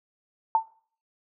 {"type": "tone with exponential decay", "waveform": "sine", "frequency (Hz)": 894, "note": "A5", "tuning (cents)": 27, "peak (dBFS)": -14, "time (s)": [0.55, 0.68], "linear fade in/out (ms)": 1, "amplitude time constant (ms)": 27, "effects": ["noise-tail reverb RT60 0.5 s tail -21 dB re dry"]}